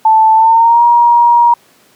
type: tone with pitch glide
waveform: sine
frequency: 880 to 948.6 Hz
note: A5 to A#5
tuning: 0 to +30 cents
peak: -4 dBFS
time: 0.05-1.54 s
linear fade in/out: 5 ms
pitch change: +130 cents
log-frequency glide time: 0.34-0.83 s
effects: pink hiss -48 dBFS RMS until 1.95 s + high-pass 200 Hz 12 dB/octave